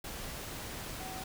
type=tone in noise; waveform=sine; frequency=754 Hz; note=F#5; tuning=32 cents sharp; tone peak=-44 dBFS; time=1-1.23 s; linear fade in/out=5 ms; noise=pink; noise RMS=-42 dBFS; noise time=0.04-1.24 s; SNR=-5 dB; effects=none